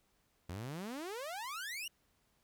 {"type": "exponential sweep", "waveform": "sawtooth", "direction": "up", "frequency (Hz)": [82.1, 2960], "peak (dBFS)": -37, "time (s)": [0.49, 1.88], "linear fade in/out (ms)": 5, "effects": ["pink hiss -75 dBFS RMS until 2.43 s"]}